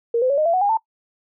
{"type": "tone with pitch steps", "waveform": "sine", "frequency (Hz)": [466.2, 511.3, 560.9, 615.2, 674.7, 740, 811.7, 890.3], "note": ["A#4", "C5", "C#5", "D#5", "E5", "F#5", "G#5", "A5"], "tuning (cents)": [0, -40, 20, -20, 40, 0, -40, 20], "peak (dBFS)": -15, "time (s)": [0.14, 0.772], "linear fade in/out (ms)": 5, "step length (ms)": 79, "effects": ["noise-tail reverb RT60 0.1 s tail -20 dB re dry"]}